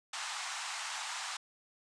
pink band-pass noise, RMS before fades -40 dBFS, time 0.13-1.37 s, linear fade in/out 5 ms, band 780 to 8800 Hz, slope 48 dB/octave, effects none

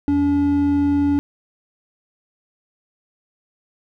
triangle tone pair together, 85.2 / 285.8 Hz, F2 / D4, -42 / -47 cents, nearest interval octave + major sixth, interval 2095 cents, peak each -24 / -13 dBFS, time 0.08-1.19 s, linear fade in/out 0 ms, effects none

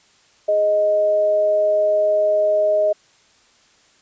sine tone pair together, 416.3 / 623 Hz, G#4 / D#5, +4 / +2 cents, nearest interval perfect fifth, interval 698 cents, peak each -26 / -14 dBFS, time 0.48-2.93 s, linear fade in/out 10 ms, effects white hiss -55 dBFS RMS until 4.01 s + resampled to 16000 Hz

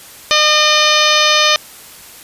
harmonic tone with a mistuned harmonic, 607 Hz, D#5, 43 cents flat, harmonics 1 / 2 / 3 / 4 / 5 / 6 / 7 / 8 / 9 / 10, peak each -18 / -16 / -19 / -17 / -17 / -16 / -20 / -22 / -22 / -21 dBFS, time 0.31-1.56 s, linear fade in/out 0 ms, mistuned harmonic 9, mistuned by -65 cents, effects white hiss -37 dBFS RMS until 2.23 s + resampled to 32000 Hz

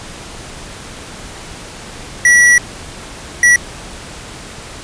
square tone bursts at uneven times, 1940 Hz, B6, 31 cents flat, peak -6 dBFS, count 2, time 2.25-2.58 / 3.43-3.56 s, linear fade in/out 2 ms, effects pink hiss -31 dBFS RMS until 4.83 s + resampled to 22050 Hz

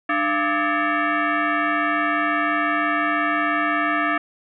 sine tone with frequency modulation, 299.4 Hz, D4, 33 cents sharp, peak -18 dBFS, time 0.09-4.18 s, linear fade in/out 5 ms, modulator 493 Hz, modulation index 3.9, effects none

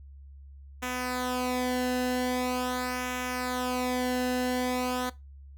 sawtooth tone with flanger, 251 Hz, B3, 28 cents sharp, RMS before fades -30 dBFS, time 0.82-5.1 s, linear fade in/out 10 ms, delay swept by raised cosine 0.22 to 0.87 ms, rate 0.43 Hz, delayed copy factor -0.7, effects noise-tail reverb RT60 0.2 s tail -18 dB re dry + added 69 Hz sine -45 dBFS peak until 5.57 s

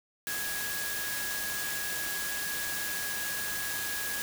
sine tone in noise, 1661.2 Hz, G#6, in tune, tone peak -36 dBFS, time 0.27-4.22 s, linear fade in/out 0 ms, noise white, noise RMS -35 dBFS, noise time 0.27-4.22 s, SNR -4 dB, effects none

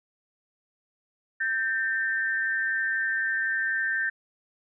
sine tone pair together, 1565 / 1806 Hz, G6 / A6, -3 / +45 cents, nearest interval major second, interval 248 cents, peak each -27 dBFS, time 1.4-4.1 s, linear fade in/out 10 ms, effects none

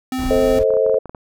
square tone, 258.4 Hz, C4, 21 cents flat, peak -21 dBFS, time 0.12-0.59 s, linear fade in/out 2 ms
brown noise, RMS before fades -26 dBFS, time 0.18-0.64 s, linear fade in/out 10 ms
sine chord, A diminished, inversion none, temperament just, 440 / 528 / 633.6 Hz, A4 / C5 / Eb5, 0 / +16 / +31 cents, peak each -17 / -16 / -20 dBFS, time 0.3-0.99 s, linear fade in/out 10 ms
clicks, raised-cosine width 1 ms, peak -19 dBFS, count 9, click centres 0.705 / 0.738 / 0.769 / 0.864 / 0.896 / 0.943 / 1.057 / 1.095 / 1.148 s
effects none

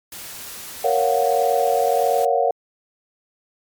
white noise, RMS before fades -35 dBFS, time 0.12-2.25 s, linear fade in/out 2 ms
sine chord, Gb major seventh, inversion first, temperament equal, 466.2 / 554.4 / 698.5 / 740 Hz, Bb4 / Db5 / F5 / Gb5, 0 / 0 / 0 / 0 cents, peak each -21 dBFS, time 0.84-2.51 s, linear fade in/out 5 ms
effects MP3 96 kbps

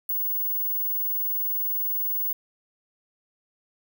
sine tone, 15640 Hz, B9, 18 cents flat, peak -21 dBFS, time 0.09-2.33 s, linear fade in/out 5 ms, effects tanh soft clip ceiling -23 dBFS + 10-bit

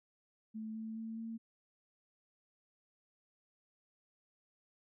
sine tone with pitch steps, 219 / 221.4 / 223.9 / 226.3 Hz, A3 / A3 / A3 / A3, -8 / +11 / +30 / +49 cents, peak -40 dBFS, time 0.54-1.38 s, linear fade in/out 20 ms, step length 210 ms, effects none

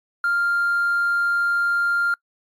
triangle tone with hard clipping, 1396.9 Hz, F6, in tune, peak -17 dBFS, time 0.24-2.14 s, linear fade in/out 2 ms, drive 2 dB, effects noise-tail reverb RT60 0.1 s tail -25 dB re dry + MP3 64 kbps

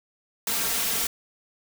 white noise with comb filter, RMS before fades -26 dBFS, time 0.47-1.07 s, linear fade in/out 2 ms, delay 4.4 ms, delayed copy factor +0.65, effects none

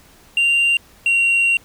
sine tone pair in turn, 2776 / 2752 Hz, F7 / F7, -11 / -26 cents, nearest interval unison, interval 15 cents, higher first, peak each -10 dBFS, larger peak neither, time 0.37-0.77 / 1.06-1.57 s, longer second, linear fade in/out 2 ms, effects tanh soft clip ceiling -12 dBFS + pink hiss -49 dBFS RMS until 1.64 s

